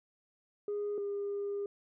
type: tone pair in turn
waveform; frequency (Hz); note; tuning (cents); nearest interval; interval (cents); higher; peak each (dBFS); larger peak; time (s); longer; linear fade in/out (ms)
sine; 412 / 404; G#4 / G#4; -14 / -48; unison; 34; first; -31 / -32; first; 0.68-0.98 / 0.98-1.66; second; 2
effects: tanh soft clip ceiling -30 dBFS